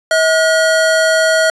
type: tone pair together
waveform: square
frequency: 641.4 / 1440 Hz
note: E5 / F#6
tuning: -48 / -47 cents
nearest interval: octave + major second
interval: 1401 cents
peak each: -12 / -15 dBFS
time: 0.11-1.5 s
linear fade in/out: 2 ms
effects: resampled to 22050 Hz + 8-bit